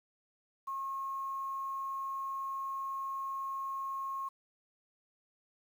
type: tone with quantisation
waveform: sine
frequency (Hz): 1082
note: C#6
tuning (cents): -42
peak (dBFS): -35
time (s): 0.67-4.29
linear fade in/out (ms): 10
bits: 10
effects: none

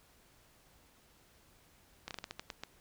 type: slowing click train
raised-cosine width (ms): 0.2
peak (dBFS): -23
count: 9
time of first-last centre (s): 2.08-2.636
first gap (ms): 28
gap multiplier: 1.25
effects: pink hiss -65 dBFS RMS until 2.8 s

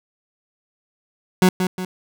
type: tone with echo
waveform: 30% pulse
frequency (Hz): 184.1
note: F#3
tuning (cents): -8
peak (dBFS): -8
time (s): 1.42-1.49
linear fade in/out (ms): 2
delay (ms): 180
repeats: 2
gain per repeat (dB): -7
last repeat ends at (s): 1.85
effects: none

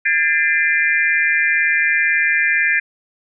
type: tone cluster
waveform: sine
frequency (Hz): 1621 / 1779 / 2065 / 2388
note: G#6 / A6 / C7 / D7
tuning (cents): -42 / +19 / -23 / +28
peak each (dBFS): -19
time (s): 0.05-2.8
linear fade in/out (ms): 10
effects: none

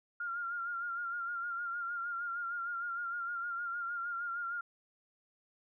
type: tone with vibrato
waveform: sine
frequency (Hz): 1396.9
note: F6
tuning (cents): 0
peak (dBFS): -35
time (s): 0.2-4.61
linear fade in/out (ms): 5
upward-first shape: sine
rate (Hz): 6.5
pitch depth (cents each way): 43
effects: none

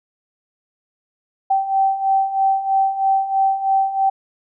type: beating tone pair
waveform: sine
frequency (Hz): 774 / 777.1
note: G5 / G5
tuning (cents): -22 / -15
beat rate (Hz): 3.1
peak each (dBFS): -21 / -16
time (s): 1.5-4.1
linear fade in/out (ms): 10
effects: none

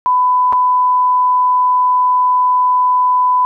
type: tone with dropouts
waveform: sine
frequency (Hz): 1000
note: B5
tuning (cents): +21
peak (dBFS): -9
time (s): 0.06-3.45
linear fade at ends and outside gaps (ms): 0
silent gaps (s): 0.525-0.531
effects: none

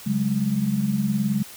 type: chord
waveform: sine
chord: C# suspended fourth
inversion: none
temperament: equal with one note detuned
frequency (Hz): 138.59 / 188.56 / 207.7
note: C#3 / F#3 / G#3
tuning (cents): 0 / +33 / 0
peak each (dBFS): -27 / -26 / -22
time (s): 0.06-1.43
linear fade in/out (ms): 10
effects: white hiss -42 dBFS RMS until 1.56 s

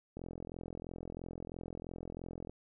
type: click train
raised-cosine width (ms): 2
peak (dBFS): -30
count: 101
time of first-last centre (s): 0.17-2.496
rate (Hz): 43
effects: none

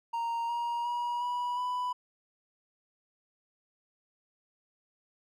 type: tone with pitch steps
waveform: triangle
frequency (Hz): 930 / 945.2 / 960.6 / 976.2 / 992.2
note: A#5 / A#5 / B5 / B5 / B5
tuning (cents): -4 / +24 / -48 / -20 / +8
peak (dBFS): -28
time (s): 0.13-1.93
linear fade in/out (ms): 10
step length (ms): 360
effects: none

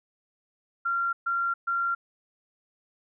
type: tone bursts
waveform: sine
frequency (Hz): 1379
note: F6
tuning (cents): -22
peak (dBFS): -24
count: 3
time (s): 0.85-1.95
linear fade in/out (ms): 10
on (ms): 280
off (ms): 130
effects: none

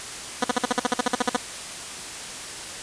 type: tone bursts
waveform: 10% pulse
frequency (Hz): 247.2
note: B3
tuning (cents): +2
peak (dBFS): -10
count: 14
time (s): 0.42-1.365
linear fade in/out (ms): 5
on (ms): 22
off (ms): 49
effects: white hiss -35 dBFS RMS until 2.82 s + resampled to 22050 Hz

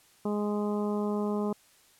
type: harmonic tone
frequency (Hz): 207.7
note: G#3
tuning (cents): 0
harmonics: 1 / 2 / 3 / 4 / 5 / 6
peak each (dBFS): -29 / -32 / -39 / -41 / -41 / -46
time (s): 0.25-1.53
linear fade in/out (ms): 5
effects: white hiss -61 dBFS RMS until 1.99 s + low-pass 12000 Hz 12 dB/octave

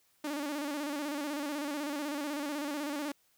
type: tone with vibrato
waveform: sawtooth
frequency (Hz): 291.6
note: D4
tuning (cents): -12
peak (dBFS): -30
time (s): 0.24-3.12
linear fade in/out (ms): 5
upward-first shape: square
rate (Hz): 16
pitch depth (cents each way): 64
effects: white hiss -70 dBFS RMS until 3.37 s

